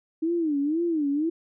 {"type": "tone with vibrato", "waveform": "sine", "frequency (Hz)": 311.1, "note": "D#4", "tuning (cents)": 0, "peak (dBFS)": -22, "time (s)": [0.22, 1.3], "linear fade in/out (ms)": 10, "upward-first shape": "sine", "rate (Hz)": 2, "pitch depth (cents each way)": 180, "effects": []}